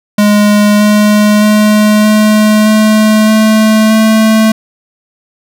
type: tone with pitch steps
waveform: square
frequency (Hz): 207.7 / 209.6 / 211.6 / 213.5 / 215.5 / 217.5 / 219.5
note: G#3 / G#3 / G#3 / G#3 / A3 / A3 / A3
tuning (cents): 0 / +16 / +33 / +48 / -36 / -20 / -4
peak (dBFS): -5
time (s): 0.18-4.52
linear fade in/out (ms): 5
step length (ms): 620
effects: none